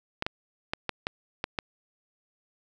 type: clicks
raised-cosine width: 0.3 ms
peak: -12 dBFS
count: 7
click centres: 0.224 / 0.265 / 0.735 / 0.893 / 1.069 / 1.441 / 1.588 s
effects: none